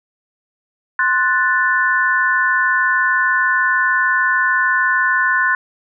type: chord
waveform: sine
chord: F# diminished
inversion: second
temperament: equal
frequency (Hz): 1046.5 / 1480 / 1760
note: C6 / F#6 / A6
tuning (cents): 0 / 0 / 0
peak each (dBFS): -19 / -16 / -17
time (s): 0.99-5.55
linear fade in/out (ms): 2
effects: none